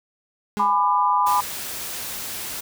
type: tone with exponential decay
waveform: 35% pulse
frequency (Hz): 207.7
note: G#3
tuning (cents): 0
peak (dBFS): -22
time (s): 0.57-0.85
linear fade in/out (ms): 0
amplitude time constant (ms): 59
type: chord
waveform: sine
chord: G# diminished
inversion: none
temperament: just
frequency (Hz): 830.6 / 996.7 / 1196.1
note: G#5 / B5 / D6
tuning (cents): 0 / +16 / +31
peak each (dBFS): -23 / -18 / -23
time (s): 0.59-1.41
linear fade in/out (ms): 10
type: noise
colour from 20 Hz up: white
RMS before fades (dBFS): -31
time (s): 1.26-2.61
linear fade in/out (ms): 10
effects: none